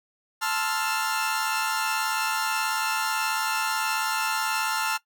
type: chord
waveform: sawtooth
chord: F major seventh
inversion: first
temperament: equal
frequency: 880 / 1046.5 / 1318.5 / 1396.9 Hz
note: A5 / C6 / E6 / F6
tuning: 0 / 0 / 0 / 0 cents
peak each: -25 / -31 / -28 / -25 dBFS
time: 0.41-4.98 s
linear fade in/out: 20 ms
effects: noise-tail reverb RT60 0.1 s tail -18 dB re dry